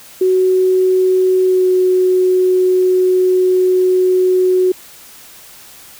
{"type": "tone with pitch glide", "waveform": "sine", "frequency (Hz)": [372.1, 368.7], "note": ["F#4", "F#4"], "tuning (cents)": [10, -6], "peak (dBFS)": -9, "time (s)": [0.21, 4.72], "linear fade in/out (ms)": 5, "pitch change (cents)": -16, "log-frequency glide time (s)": [1.43, 1.69], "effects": ["white hiss -39 dBFS RMS until 5.99 s"]}